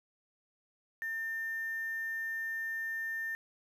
sine tone with quantisation, 1800 Hz, A6, 39 cents sharp, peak -34 dBFS, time 1.02-3.35 s, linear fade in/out 0 ms, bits 9, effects none

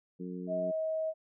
harmonic tone, 90.5 Hz, F#2, 38 cents flat, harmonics 2 / 3 / 4 / 5, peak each -39 / -43 / -45 / -47 dBFS, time 0.19-0.72 s, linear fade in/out 20 ms
sine tone, 636 Hz, D#5, 38 cents sharp, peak -30 dBFS, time 0.47-1.14 s, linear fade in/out 50 ms
effects none

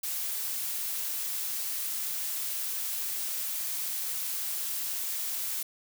blue noise, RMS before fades -33 dBFS, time 0.03-5.63 s, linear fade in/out 5 ms, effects none

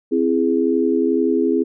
sine chord, C augmented, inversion none, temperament equal with one note detuned, 261.6 / 333.1 / 415.3 Hz, C4 / E4 / G#4, 0 / +18 / 0 cents, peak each -19 dBFS, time 0.11-1.64 s, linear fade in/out 20 ms, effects none

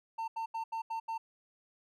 triangle tone bursts, 903 Hz, A5, 45 cents sharp, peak -32 dBFS, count 6, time 0.18-1.18 s, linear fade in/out 10 ms, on 100 ms, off 80 ms, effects none

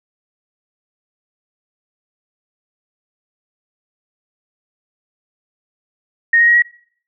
sine tone with pitch steps, 1857 / 1875.3 / 1893.8 / 1912.5 Hz, A#6 / A#6 / A#6 / A#6, -7 / +10 / +27 / +44 cents, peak -8 dBFS, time 6.33-6.622 s, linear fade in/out 5 ms, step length 73 ms, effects noise-tail reverb RT60 0.6 s tail -26 dB re dry

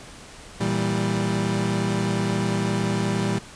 30% pulse chord, E diminished, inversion second, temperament equal, 116.54 / 164.81 / 196 Hz, Bb2 / E3 / G3, 0 / 0 / 0 cents, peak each -24 / -25 / -22 dBFS, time 0.6-3.39 s, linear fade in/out 10 ms, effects pink hiss -43 dBFS RMS until 3.55 s + resampled to 22050 Hz

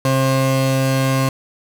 30% pulse tone pair together, 133.15 / 533 Hz, C3 / C5, +31 / +32 cents, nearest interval 2 octaves, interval 2401 cents, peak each -13 / -18 dBFS, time 0.05-1.29 s, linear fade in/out 2 ms, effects none

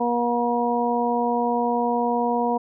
harmonic tone, 239.3 Hz, A#3, 46 cents sharp, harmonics 1 / 2 / 3 / 4, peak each -25 / -25 / -25 / -25 dBFS, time 0-2.58 s, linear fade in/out 10 ms, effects none

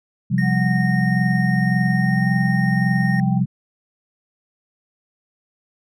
sine chord, C suspended fourth, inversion none, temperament just, 130.81 / 174.42 / 196.22 Hz, C3 / F3 / G3, 0 / -2 / +2 cents, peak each -20 dBFS, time 0.3-3.46 s, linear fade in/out 20 ms
triangle tone, 1847 Hz, A#6, 16 cents flat, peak -23 dBFS, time 0.38-3.2 s, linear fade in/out 2 ms
sine tone with pitch glide, 740 to 779.9 Hz, F#5 to G5, 0 to -9 cents, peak -29 dBFS, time 0.41-3.41 s, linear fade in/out 50 ms, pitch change +91 cents, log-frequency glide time 1.88-2.33 s
effects none

